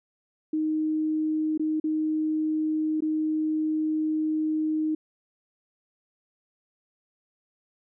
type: tone with dropouts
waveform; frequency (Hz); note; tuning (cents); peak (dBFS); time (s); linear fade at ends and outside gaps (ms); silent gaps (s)
sine; 311.1; D#4; 0; -23; 0.53-4.95; 5; 1.577-1.595 / 1.8-1.84 / 3.006-3.021
effects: none